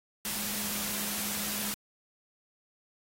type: tone in noise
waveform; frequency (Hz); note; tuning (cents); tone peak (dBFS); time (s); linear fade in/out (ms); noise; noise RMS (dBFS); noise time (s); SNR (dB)
sine; 207.4; G#3; -2; -42; 0.25-1.74; 0; white; -34; 0.25-1.74; -11
effects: AAC 48 kbps